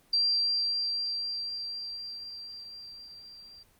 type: tone with level ramp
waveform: sine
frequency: 4724 Hz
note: D8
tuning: 9 cents sharp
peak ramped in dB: -22 to -48 dBFS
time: 0.13-3.63 s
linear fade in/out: 5 ms
effects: pink hiss -63 dBFS RMS until 3.79 s + Opus 24 kbps